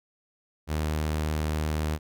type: tone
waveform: sawtooth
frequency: 77 Hz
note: D#2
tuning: 17 cents flat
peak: -22 dBFS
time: 0.67-1.99 s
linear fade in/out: 50 ms
effects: none